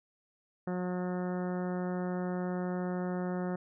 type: harmonic tone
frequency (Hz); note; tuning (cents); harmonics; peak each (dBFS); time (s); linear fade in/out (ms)
180.7; F#3; -41; 1 / 2 / 3 / 4 / 5 / 6 / 7 / 8 / 9 / 10; -33 / -38 / -41 / -44 / -49 / -52 / -50 / -51 / -56 / -54; 0.67-3.56; 5
effects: none